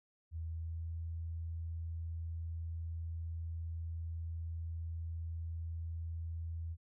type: tone with pitch glide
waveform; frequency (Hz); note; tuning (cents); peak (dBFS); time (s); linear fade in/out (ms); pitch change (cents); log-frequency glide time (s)
sine; 81.4 to 82.58; E2 to E2; -21 to +4; -38; 0.31-6.77; 50; +25; 0.47-0.94
effects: none